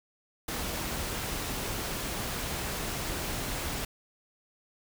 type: noise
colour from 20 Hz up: pink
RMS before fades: -34 dBFS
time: 0.48-3.85 s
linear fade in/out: 5 ms
effects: none